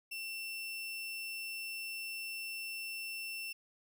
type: tone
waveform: 35% pulse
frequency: 2700 Hz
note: E7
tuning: 41 cents sharp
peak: -38 dBFS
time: 0.11-3.53 s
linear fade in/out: 10 ms
effects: none